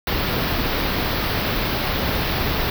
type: band-stop noise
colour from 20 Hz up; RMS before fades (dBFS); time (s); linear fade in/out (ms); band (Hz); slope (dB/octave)
pink; -22; 0.07-2.7; 2; 5100 to 13000; 48
effects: none